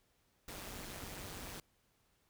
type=noise with amplitude modulation; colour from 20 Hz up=pink; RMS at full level=-44 dBFS; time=0.48-1.6 s; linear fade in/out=2 ms; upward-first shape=sine; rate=190 Hz; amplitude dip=70%; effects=pink hiss -75 dBFS RMS until 2.29 s